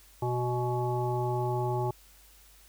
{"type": "harmonic tone with a mistuned harmonic", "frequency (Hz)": 123.47, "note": "B2", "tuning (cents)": 0, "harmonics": [1, 3, 5, 7, 9], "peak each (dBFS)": [-30, -32, -39, -33, -43], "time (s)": [0.22, 1.91], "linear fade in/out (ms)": 5, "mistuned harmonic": 7, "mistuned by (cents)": -32, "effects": ["added 50 Hz sine -58 dBFS peak until 2.68 s", "white hiss -58 dBFS RMS until 2.68 s"]}